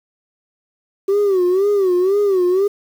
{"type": "tone with vibrato", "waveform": "sine", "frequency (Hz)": 383.1, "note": "G4", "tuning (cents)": -40, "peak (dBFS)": -10, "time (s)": [1.08, 2.68], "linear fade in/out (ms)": 10, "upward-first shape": "sine", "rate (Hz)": 2, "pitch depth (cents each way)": 130, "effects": ["tanh soft clip ceiling -11 dBFS", "7-bit"]}